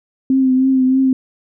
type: tone with vibrato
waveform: sine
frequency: 261.6 Hz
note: C4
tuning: in tune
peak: -10 dBFS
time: 0.3-1.13 s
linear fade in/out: 2 ms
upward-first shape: triangle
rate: 3.2 Hz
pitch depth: 37 cents each way
effects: none